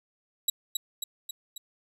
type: tone with echo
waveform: 20% pulse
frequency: 3876 Hz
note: B7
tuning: 33 cents flat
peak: -16 dBFS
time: 0.48-0.5 s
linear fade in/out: 5 ms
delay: 270 ms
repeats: 4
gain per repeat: -4 dB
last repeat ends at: 1.58 s
effects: none